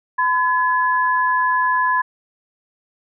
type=tone pair together; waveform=sine; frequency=1010 / 1698.6 Hz; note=B5 / G#6; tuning=+39 / +39 cents; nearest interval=major sixth; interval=900 cents; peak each=-16 / -20 dBFS; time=0.18-2.02 s; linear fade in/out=10 ms; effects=none